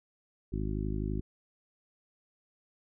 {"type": "harmonic tone", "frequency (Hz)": 51.91, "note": "G#1", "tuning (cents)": 0, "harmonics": [1, 2, 3, 4, 5, 6, 7], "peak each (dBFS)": [-34, -37, -39, -40, -41, -42, -42], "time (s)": [0.52, 1.21], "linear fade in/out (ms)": 10, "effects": []}